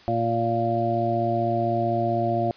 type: harmonic tone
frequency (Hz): 115.7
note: A#2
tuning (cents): -13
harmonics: 1 / 2 / 3 / 5 / 6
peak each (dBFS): -28 / -30 / -28 / -29 / -24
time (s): 0.08-2.51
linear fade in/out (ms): 0
effects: white hiss -50 dBFS RMS until 2.56 s + resampled to 11025 Hz